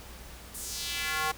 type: tone with high-pass filter sweep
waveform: square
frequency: 155.56 Hz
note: D#3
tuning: in tune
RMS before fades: -33 dBFS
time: 0.54-1.32 s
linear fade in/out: 10 ms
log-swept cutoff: 10000 to 850 Hz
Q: 1.6
effects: added 60 Hz sine -48 dBFS peak until 1.37 s + pink hiss -48 dBFS RMS until 1.37 s